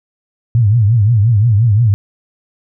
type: tone with vibrato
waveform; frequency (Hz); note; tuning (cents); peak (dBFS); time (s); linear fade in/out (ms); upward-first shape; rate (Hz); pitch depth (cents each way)
sine; 110; A2; 0; -7; 0.55-1.94; 0; triangle; 5.7; 220
effects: none